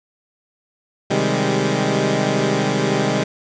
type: chord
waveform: 15% pulse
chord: Ab major seventh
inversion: first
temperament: equal with one note detuned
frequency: 130.81 / 155.56 / 195.09 / 207.7 Hz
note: C3 / Eb3 / G3 / Ab3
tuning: 0 / 0 / -8 / 0 cents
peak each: -16 dBFS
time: 1.1-3.24 s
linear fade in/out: 10 ms
effects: resampled to 16000 Hz + 7-bit